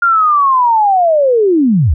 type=linear sweep; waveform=sine; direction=down; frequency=1411 to 58.27 Hz; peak=-7 dBFS; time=0.02-1.94 s; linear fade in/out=5 ms; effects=none